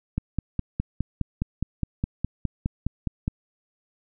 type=click train; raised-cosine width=5 ms; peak=-12 dBFS; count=16; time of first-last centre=0.18-3.279 s; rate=4.84 Hz; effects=none